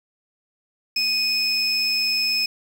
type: tone pair together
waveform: triangle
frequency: 2489 / 5207 Hz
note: D#7 / E8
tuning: 0 / -22 cents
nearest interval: octave + minor second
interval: 1278 cents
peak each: -21 / -18 dBFS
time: 0.96-2.46 s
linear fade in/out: 5 ms
effects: tanh soft clip ceiling -15 dBFS + 7-bit